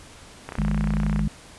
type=click train; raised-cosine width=0.5 ms; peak=-17 dBFS; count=23; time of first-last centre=0.49-1.193 s; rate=31.3 Hz
type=harmonic tone; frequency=51.91 Hz; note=G#1; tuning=in tune; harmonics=1 / 3 / 4; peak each=-24 / -25 / -25 dBFS; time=0.58-1.28 s; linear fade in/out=5 ms
effects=pink hiss -46 dBFS RMS until 1.58 s + resampled to 24000 Hz